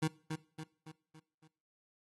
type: tone with echo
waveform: 25% pulse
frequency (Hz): 157.3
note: D#3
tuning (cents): +19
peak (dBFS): -26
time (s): 0.02-0.08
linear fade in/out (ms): 10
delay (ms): 280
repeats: 5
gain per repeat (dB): -6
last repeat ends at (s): 1.48
effects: noise-tail reverb RT60 0.5 s tail -21 dB re dry + AAC 32 kbps